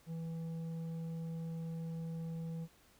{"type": "tone with tanh clipping", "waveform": "sine", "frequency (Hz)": 164.2, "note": "E3", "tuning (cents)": -6, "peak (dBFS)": -40, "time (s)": [0.06, 2.68], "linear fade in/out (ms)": 50, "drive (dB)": 7, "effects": ["pink hiss -66 dBFS RMS until 2.99 s"]}